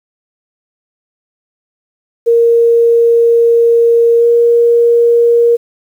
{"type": "tone with pitch glide", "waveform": "sine", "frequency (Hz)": [466.2, 470.3], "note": ["A#4", "A#4"], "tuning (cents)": [0, 15], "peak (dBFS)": -5, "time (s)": [2.26, 5.57], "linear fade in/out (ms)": 20, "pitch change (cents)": 15, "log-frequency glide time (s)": [4.18, 4.25], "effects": ["7-bit"]}